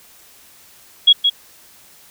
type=tone with echo; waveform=sine; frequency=3322 Hz; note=G#7; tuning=in tune; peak=-5 dBFS; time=1.07-1.13 s; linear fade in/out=10 ms; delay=170 ms; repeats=1; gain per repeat=-6 dB; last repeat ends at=1.3 s; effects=white hiss -47 dBFS RMS until 2.1 s